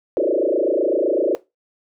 sine tone with frequency modulation, 458.6 Hz, A#4, 28 cents flat, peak -15 dBFS, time 0.17-1.35 s, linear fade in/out 0 ms, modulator 27.9 Hz, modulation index 4.7, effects noise-tail reverb RT60 0.2 s tail -17 dB re dry

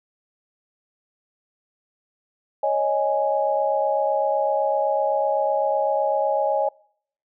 sine chord, C# suspended second, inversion none, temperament equal, 554.4 / 622.3 / 830.6 Hz, C#5 / D#5 / G#5, 0 / 0 / 0 cents, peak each -23 dBFS, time 2.63-6.69 s, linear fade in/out 5 ms, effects noise-tail reverb RT60 0.6 s tail -25 dB re dry

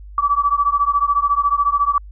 sine beating tone pair, 1144 / 1158 Hz, D6 / D6, -46 / -25 cents, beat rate 14 Hz, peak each -17 dBFS, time 0.18-1.98 s, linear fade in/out 2 ms, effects added 50 Hz sine -34 dBFS peak until 2.11 s

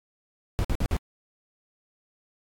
brown noise bursts, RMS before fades -24 dBFS, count 4, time 0.59-0.966 s, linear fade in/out 0 ms, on 55 ms, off 52 ms, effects AAC 64 kbps

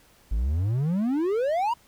triangle exponential sweep, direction up, 48.68 to 987.8 Hz, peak -20 dBFS, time 0.31-1.74 s, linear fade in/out 10 ms, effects pink hiss -58 dBFS RMS until 1.87 s

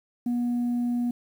sine tone, 241.5 Hz, B3, 39 cents flat, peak -21 dBFS, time 0.26-1.11 s, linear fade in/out 5 ms, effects tanh soft clip ceiling -22 dBFS + 9-bit

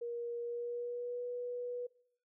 sine tone with pitch glide, 473.5 to 488.8 Hz, A#4 to B4, +27 to -18 cents, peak -37 dBFS, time 0.01-1.87 s, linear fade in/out 10 ms, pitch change +55 cents, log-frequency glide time 0.4-1.23 s, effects noise-tail reverb RT60 0.6 s tail -21 dB re dry

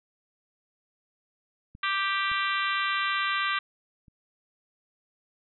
clicks, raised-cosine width 5 ms, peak -33 / -35 / -42 dBFS, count 3, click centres 1.751 / 2.316 / 4.082 s
harmonic tone, 392.3 Hz, G4, 1 cent sharp, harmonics 3 / 4 / 5 / 6 / 7 / 8 / 9 / 10, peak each -29 / -31 / -33 / -35 / -36 / -37 / -38 / -39 dBFS, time 1.83-3.59 s, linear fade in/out 5 ms
effects none

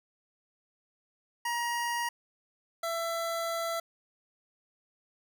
25% pulse tone pair in turn, 948 / 668.3 Hz, A#5 / E5, +29 / +24 cents, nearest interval tritone, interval 605 cents, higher first, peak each -26 / -27 dBFS, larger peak first, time 1.45-2.09 / 2.83-3.8 s, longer second, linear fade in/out 5 ms, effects none

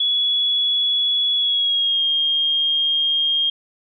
sine tone with pitch glide, 3383 to 3228 Hz, G#7 to G#7, +31 to -50 cents, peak -16 dBFS, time 0-3.5 s, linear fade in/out 5 ms, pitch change -81 cents, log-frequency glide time 1.36-2.03 s, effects none

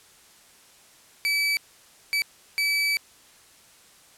30% pulse tone bursts at uneven times, 2300 Hz, D7, 37 cents flat, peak -19 dBFS, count 3, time 1.25-1.57 / 2.13-2.22 / 2.58-2.97 s, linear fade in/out 0 ms, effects white hiss -54 dBFS RMS until 4.17 s + low-pass 11000 Hz 12 dB/octave

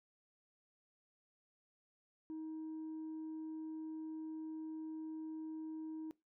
sine tone, 315.8 Hz, D#4, 26 cents sharp, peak -40 dBFS, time 2.3-6.11 s, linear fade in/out 0 ms, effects noise-tail reverb RT60 0.2 s tail -22 dB re dry + tanh soft clip ceiling -41 dBFS

